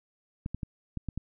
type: clicks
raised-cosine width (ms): 5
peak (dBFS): -21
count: 6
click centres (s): 0.461 / 0.546 / 0.632 / 0.973 / 1.087 / 1.176
effects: none